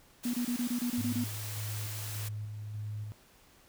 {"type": "high-pass noise", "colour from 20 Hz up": "white", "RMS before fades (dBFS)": -42, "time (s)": [0.23, 2.29], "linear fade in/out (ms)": 10, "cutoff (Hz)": 270, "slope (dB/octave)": 48}
{"type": "tone bursts", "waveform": "sine", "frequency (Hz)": 242.5, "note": "B3", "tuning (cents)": -31, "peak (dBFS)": -29, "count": 9, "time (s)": [0.25, 1.241], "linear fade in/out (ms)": 5, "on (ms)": 87, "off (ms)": 26}
{"type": "tone with tremolo", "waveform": "sine", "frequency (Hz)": 105.7, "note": "G#2", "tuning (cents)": 31, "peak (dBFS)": -35, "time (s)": [0.98, 3.12], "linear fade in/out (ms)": 0, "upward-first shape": "square", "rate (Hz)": 1.7, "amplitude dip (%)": 30}
{"effects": ["pink hiss -61 dBFS RMS until 3.68 s"]}